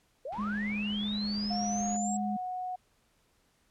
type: linear sweep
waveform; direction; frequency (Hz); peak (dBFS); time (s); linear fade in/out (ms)
sine; up; 484.1 to 7710; -35; 0.25-2.17; 5
type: low-pass noise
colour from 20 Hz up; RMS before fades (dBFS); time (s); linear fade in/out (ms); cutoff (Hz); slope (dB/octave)
pink; -49; 0.32-1.97; 5; 2900; 12
type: tone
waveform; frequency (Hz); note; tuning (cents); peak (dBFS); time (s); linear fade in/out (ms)
sine; 207.7; G#3; 0; -31; 0.38-2.37; 10
type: tone with pitch glide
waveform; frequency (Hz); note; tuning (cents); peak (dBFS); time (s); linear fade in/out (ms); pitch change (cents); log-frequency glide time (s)
sine; 713 to 733.9; F5 to F#5; +36 to -14; -33; 1.5-2.76; 10; +50; 2.04-2.1
effects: pink hiss -70 dBFS RMS until 3.7 s + low-pass 12000 Hz 12 dB/octave